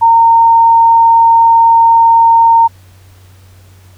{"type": "tone", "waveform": "sine", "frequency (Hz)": 918, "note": "A#5", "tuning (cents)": -27, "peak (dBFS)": -3, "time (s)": [0.01, 2.68], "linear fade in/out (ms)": 20, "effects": ["added 93 Hz sine -38 dBFS peak until 3.97 s", "pink hiss -47 dBFS RMS until 3.97 s"]}